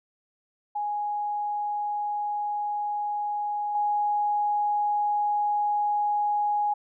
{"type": "tone with level steps", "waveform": "sine", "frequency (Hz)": 830, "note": "G#5", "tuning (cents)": -1, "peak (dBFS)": [-26, -22], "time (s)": [0.75, 6.74], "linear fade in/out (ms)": 10, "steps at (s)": 3.75, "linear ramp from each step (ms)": 2, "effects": []}